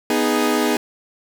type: chord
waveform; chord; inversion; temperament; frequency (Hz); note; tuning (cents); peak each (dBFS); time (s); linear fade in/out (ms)
sawtooth; G# minor; first; equal; 246.9 / 311.1 / 415.3; B3 / D#4 / G#4; 0 / 0 / 0; -17; 0.1-0.77; 2
effects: 8-bit